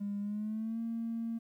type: tone with pitch glide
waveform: triangle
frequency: 202.8 to 229 Hz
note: G#3 to A#3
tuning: -41 to -31 cents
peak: -30 dBFS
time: 0-1.39 s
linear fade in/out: 20 ms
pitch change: +210 cents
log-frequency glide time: 0.2-0.8 s
effects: tanh soft clip ceiling -31 dBFS + 12-bit